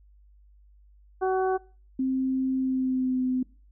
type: harmonic tone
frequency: 376.2 Hz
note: F#4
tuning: 29 cents sharp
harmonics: 1 / 2 / 3 / 4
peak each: -24 / -27 / -36 / -38 dBFS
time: 1.21-1.58 s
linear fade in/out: 20 ms
type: tone with pitch glide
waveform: sine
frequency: 262.3 to 255.6 Hz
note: C4 to C4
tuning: +4 to -40 cents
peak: -23 dBFS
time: 1.99-3.43 s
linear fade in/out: 5 ms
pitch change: -44 cents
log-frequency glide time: 2.57-3.21 s
effects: noise-tail reverb RT60 0.4 s tail -24 dB re dry + added 50 Hz sine -53 dBFS peak until 3.71 s